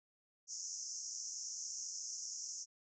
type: band-pass noise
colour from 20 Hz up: pink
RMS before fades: -45 dBFS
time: 0.47-2.66 s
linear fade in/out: 50 ms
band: 5400 to 6900 Hz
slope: 96 dB/octave
effects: none